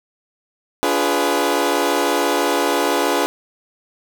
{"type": "chord", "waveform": "20% pulse", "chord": "D diminished seventh", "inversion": "none", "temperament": "equal with one note detuned", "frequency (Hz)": [288.5, 349.2, 415.3, 493.9], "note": ["D4", "F4", "Ab4", "Cb5"], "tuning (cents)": [-31, 0, 0, 0], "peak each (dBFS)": -17, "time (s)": [0.83, 3.26], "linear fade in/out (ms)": 0, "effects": []}